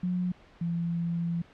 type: tone pair in turn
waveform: sine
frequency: 180.1 / 169.66 Hz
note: F#3 / F3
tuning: -46 / -50 cents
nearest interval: minor second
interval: 104 cents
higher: first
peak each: -26 / -27 dBFS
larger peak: first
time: 0.03-0.32 / 0.61-1.42 s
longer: second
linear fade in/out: 5 ms
effects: pink hiss -56 dBFS RMS until 1.53 s + low-pass 3000 Hz 12 dB/octave